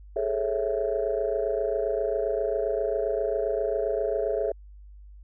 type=chord; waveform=sine; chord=A major seventh; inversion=third; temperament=just; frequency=412.5 / 440 / 550 / 660 Hz; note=G#4 / A4 / C#5 / E5; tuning=-12 / 0 / -14 / +2 cents; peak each=-29 dBFS; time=0.16-4.52 s; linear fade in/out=5 ms; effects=tanh soft clip ceiling -15 dBFS + added 50 Hz sine -44 dBFS peak until 5.23 s